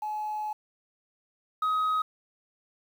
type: tone pair in turn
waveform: sine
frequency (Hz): 851 / 1263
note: G#5 / D#6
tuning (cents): +42 / +26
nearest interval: perfect fifth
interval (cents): 684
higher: second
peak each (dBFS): -29 / -21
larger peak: second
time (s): 0.02-0.53 / 1.62-2.02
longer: first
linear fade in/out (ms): 5
effects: tanh soft clip ceiling -23 dBFS + 9-bit